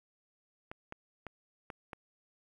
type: clicks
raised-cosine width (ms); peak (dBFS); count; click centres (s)
0.5; -27; 5; 0.715 / 0.924 / 1.267 / 1.702 / 1.932
effects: 10-bit